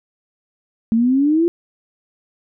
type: exponential sweep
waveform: sine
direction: up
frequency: 220 to 349.2 Hz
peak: -12 dBFS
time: 0.92-1.48 s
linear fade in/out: 0 ms
effects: none